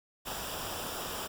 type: noise with comb filter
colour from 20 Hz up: pink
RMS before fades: -38 dBFS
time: 0.25-1.28 s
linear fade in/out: 20 ms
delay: 0.47 ms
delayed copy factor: -0.6
effects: none

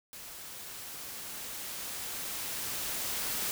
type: noise with level ramp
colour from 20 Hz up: white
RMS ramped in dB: -46 to -33 dBFS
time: 0.13-3.51 s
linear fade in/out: 0 ms
effects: none

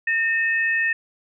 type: tone pair together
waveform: sine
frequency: 1823.6 / 2579 Hz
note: A#6 / E7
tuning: -39 / -39 cents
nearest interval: tritone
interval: 600 cents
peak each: -19 / -26 dBFS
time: 0.07-0.93 s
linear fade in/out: 5 ms
effects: none

